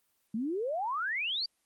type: exponential sweep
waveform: sine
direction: up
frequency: 207.7 to 4770 Hz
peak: -30 dBFS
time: 0.34-1.46 s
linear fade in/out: 5 ms
effects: white hiss -74 dBFS RMS until 1.65 s + Opus 24 kbps